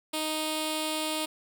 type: tone with notch filter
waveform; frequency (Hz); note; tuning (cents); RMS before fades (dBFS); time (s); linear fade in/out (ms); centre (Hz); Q
5% pulse; 311.1; D#4; 0; -31; 0.13-1.26; 10; 1700; 0.86
effects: none